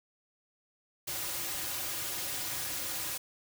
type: noise with comb filter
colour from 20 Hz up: white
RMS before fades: -36 dBFS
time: 1.07-3.18 s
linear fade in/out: 10 ms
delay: 4.5 ms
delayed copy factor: -0.75
effects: none